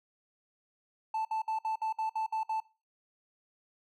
triangle tone bursts, 880 Hz, A5, in tune, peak -27 dBFS, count 9, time 1.14-2.602 s, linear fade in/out 5 ms, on 110 ms, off 59 ms, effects noise-tail reverb RT60 0.3 s tail -21 dB re dry + tanh soft clip ceiling -23 dBFS

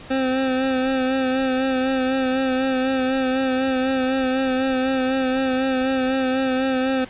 25% pulse tone with vibrato, 261.6 Hz, C4, in tune, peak -15 dBFS, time 0.1-7.05 s, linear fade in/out 10 ms, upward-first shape sine, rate 4 Hz, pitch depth 31 cents each way, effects pink hiss -41 dBFS RMS until 7.09 s + resampled to 8000 Hz

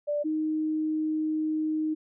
sine tone pair in turn, 587.3 / 311.1 Hz, D5 / D#4, 0 / 0 cents, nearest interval major seventh, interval 1100 cents, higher first, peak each -25 dBFS, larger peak neither, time 0.07-0.24 / 0.24-1.95 s, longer second, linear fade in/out 20 ms, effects none

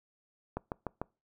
click train, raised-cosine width 1 ms, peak -20 dBFS, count 4, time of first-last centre 0.57-1.016 s, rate 6.73 Hz, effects noise-tail reverb RT60 0.3 s tail -25 dB re dry

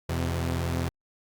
sawtooth tone pair together, 84.33 / 128.3 Hz, E2 / C3, +40 / -34 cents, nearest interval perfect fifth, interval 726 cents, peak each -24 / -27 dBFS, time 0.09-0.89 s, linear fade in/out 5 ms, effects Opus 48 kbps

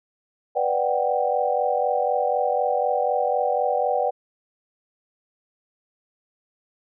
sine chord, G major seventh, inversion first, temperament equal, 493.9 / 587.3 / 740 / 784 Hz, B4 / D5 / F#5 / G5, 0 / 0 / 0 / 0 cents, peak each -25 dBFS, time 0.55-4.11 s, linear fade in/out 20 ms, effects none

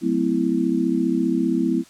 sine chord, F# half-diminished seventh, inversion none, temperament equal with one note detuned, 185 / 220 / 255.1 / 329.6 Hz, F#3 / A3 / C4 / E4, 0 / 0 / -44 / 0 cents, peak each -26 / -25 / -22 / -22 dBFS, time 0.01-1.84 s, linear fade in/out 50 ms, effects white hiss -50 dBFS RMS until 1.89 s + low-pass 9000 Hz 12 dB/octave

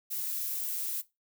violet noise, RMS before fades -34 dBFS, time 0.1-1.02 s, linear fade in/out 20 ms, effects noise-tail reverb RT60 0.2 s tail -17 dB re dry

